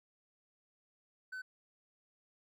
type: tone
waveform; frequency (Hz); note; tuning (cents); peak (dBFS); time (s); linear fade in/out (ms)
triangle; 1515; F#6; +40; -39; 1.32-1.42; 10
effects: none